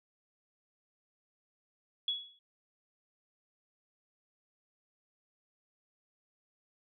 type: tone with exponential decay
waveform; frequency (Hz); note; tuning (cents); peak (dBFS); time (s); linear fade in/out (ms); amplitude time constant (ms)
sine; 3370; G#7; +25; -27; 2.08-2.39; 2; 67
effects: none